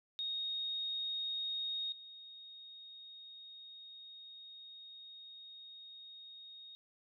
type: tone with level steps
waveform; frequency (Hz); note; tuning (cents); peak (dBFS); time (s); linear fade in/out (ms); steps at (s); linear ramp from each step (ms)
sine; 3729; A#7; 0; -36 / -50; 0.19-6.75; 0; 1.92; 2
effects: none